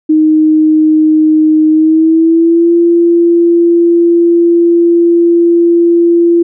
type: tone with pitch glide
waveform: sine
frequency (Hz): 311.1 to 341.2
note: D#4 to F4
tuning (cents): 0 to -40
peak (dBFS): -4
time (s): 0.09-6.43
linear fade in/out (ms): 10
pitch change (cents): +160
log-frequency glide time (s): 1.69-2.73
effects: none